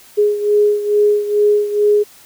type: beating tone pair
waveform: sine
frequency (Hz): 415.3 / 417.6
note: G#4 / G#4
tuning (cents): 0 / +10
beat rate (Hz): 2.3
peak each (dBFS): -12 / -17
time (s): 0.17-2.04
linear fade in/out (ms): 20
effects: white hiss -44 dBFS RMS until 2.25 s